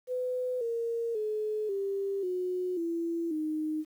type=tone with pitch steps; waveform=sine; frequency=503 / 463.9 / 427.9 / 394.6 / 364 / 335.7 / 309.6 Hz; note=B4 / A#4 / A4 / G4 / F#4 / E4 / D#4; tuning=+32 / -8 / -48 / +11 / -28 / +32 / -9 cents; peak=-29 dBFS; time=0.07-3.85 s; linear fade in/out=50 ms; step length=540 ms; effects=10-bit